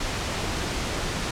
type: noise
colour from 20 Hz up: pink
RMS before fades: -28 dBFS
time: 0-1.31 s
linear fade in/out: 5 ms
effects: low-pass 7000 Hz 12 dB/octave